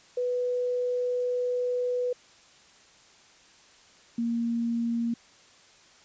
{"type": "tone pair in turn", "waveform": "sine", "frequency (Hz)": [494.3, 233.3], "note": ["B4", "A#3"], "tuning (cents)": [1, 2], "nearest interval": "octave + minor second", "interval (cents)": 1299, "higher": "first", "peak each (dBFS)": -25, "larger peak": "neither", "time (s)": [[0.17, 2.13], [4.18, 5.14]], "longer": "first", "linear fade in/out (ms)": 5, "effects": ["white hiss -56 dBFS RMS until 6.04 s", "resampled to 16000 Hz"]}